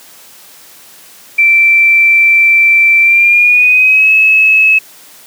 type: tone with pitch glide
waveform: sine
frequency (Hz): 2341 to 2583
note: D7 to E7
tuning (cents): -6 to -36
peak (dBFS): -4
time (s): 1.38-4.79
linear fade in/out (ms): 10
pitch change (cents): +170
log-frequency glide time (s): 3.01-4.12
effects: white hiss -38 dBFS RMS until 5.26 s + high-pass 150 Hz 12 dB/octave